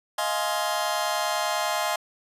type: chord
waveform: sawtooth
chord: F minor seventh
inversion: third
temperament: just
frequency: 628.6 / 698.5 / 838.1 / 1047.7 Hz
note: Eb5 / F5 / Ab5 / C6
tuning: +18 / 0 / +16 / +2 cents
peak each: -26 dBFS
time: 0.18-1.96 s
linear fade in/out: 5 ms
effects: resampled to 32000 Hz